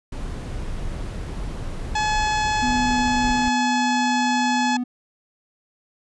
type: noise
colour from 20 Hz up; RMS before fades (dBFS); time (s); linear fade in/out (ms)
brown; -29; 0.12-3.49; 5
type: harmonic tone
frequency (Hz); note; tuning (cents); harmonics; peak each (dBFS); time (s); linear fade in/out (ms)
853; G#5; +46; 1 / 2 / 3 / 4 / 5 / 6 / 7 / 8 / 9; -21 / -27 / -31 / -33 / -35 / -37 / -38 / -39 / -40; 1.95-4.77; 5
type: tone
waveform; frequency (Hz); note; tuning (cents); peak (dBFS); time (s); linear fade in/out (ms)
triangle; 247.4; B3; +3; -20; 2.62-4.84; 10
effects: resampled to 24000 Hz